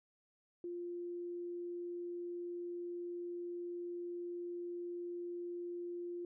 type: tone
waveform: sine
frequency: 349.2 Hz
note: F4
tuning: in tune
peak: -40 dBFS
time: 0.64-6.25 s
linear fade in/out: 2 ms
effects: none